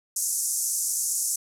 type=band-pass noise; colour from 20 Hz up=pink; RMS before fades=-27 dBFS; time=0.16-1.36 s; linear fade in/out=5 ms; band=6000 to 12000 Hz; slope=48 dB/octave; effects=none